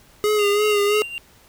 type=tone with vibrato; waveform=square; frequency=415.3 Hz; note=G#4; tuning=in tune; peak=-17 dBFS; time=0.24-1.02 s; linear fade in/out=0 ms; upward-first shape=sine; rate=3 Hz; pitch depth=41 cents each way
type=tone with tremolo; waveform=triangle; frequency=2776 Hz; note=F7; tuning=11 cents flat; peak=-21 dBFS; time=0.39-1.18 s; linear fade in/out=0 ms; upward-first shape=triangle; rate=3.9 Hz; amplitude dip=75%
effects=pink hiss -52 dBFS RMS until 1.48 s